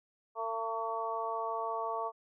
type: harmonic tone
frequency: 225.7 Hz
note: A3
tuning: 44 cents sharp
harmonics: 2 / 3 / 4 / 5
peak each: -40 / -38 / -38 / -37 dBFS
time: 0.35-2.12 s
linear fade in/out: 50 ms
effects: none